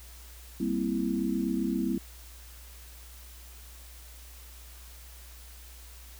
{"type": "chord", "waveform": "sine", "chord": "C dominant seventh", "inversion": "second", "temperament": "equal with one note detuned", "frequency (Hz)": [196, 233.1, 260.6, 329.6], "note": ["G3", "Bb3", "C4", "E4"], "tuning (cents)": [0, 0, -7, 0], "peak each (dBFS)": -32, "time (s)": [0.6, 1.98], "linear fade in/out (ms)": 5, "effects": ["added 60 Hz sine -47 dBFS peak until 6.19 s", "white hiss -52 dBFS RMS until 6.19 s"]}